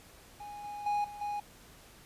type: tone with level steps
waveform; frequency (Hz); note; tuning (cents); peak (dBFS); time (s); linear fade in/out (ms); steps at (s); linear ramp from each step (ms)
triangle; 826; G#5; -10; -40 / -37 / -26 / -41 / -31; 0.4-1.4; 5; 0.64 / 0.86 / 1.04 / 1.21; 5
effects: pink hiss -56 dBFS RMS until 2.05 s + resampled to 32000 Hz